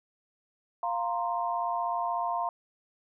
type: chord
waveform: sine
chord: F suspended fourth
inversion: none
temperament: just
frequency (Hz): 698.5 / 931.3 / 1047.7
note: F5 / Bb5 / C6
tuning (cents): 0 / -2 / +2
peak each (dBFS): -31 / -32 / -33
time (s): 0.83-2.49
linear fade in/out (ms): 2
effects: none